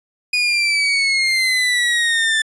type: exponential sweep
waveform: 30% pulse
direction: down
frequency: 2473 to 1760 Hz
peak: -12 dBFS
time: 0.33-2.42 s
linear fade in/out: 5 ms
effects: resampled to 22050 Hz